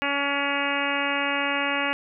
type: harmonic tone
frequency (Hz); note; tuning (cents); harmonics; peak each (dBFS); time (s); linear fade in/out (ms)
282.2; C#4; +31; 1 / 2 / 3 / 4 / 5 / 6 / 7 / 8 / 9 / 10; -32 / -32 / -32 / -32 / -32 / -32 / -32 / -32 / -32 / -32; 0.02-1.93; 0
effects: none